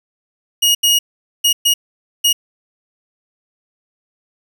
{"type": "tone bursts at uneven times", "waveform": "sawtooth", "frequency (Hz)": 2879, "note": "F#7", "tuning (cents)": -48, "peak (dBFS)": -7, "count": 5, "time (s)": [[0.62, 0.75], [0.83, 0.99], [1.44, 1.53], [1.65, 1.74], [2.24, 2.33]], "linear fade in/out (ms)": 10, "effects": []}